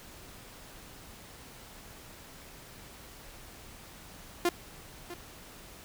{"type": "tone with echo", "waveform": "sawtooth", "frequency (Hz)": 349.2, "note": "F4", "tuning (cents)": 0, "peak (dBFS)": -20, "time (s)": [4.45, 4.49], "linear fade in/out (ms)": 2, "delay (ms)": 650, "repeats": 1, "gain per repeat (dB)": -15, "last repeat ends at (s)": 5.14, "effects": ["pink hiss -50 dBFS RMS until 5.84 s"]}